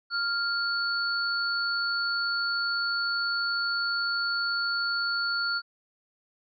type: tone pair together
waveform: sine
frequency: 1396.9 / 4444 Hz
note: F6 / C#8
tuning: 0 / +4 cents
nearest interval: octave + minor sixth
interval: 2004 cents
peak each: -27 / -30 dBFS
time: 0.1-5.62 s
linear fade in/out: 50 ms
effects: none